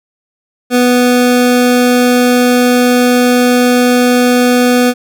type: tone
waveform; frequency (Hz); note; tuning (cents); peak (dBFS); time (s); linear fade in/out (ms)
25% pulse; 246.9; B3; 0; -3; 0.7-4.94; 50
effects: none